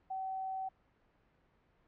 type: tone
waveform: sine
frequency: 762 Hz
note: G5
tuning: 49 cents flat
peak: -36 dBFS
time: 0.1-0.69 s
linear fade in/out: 10 ms
effects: pink hiss -71 dBFS RMS until 1.87 s + low-pass 2000 Hz 12 dB/octave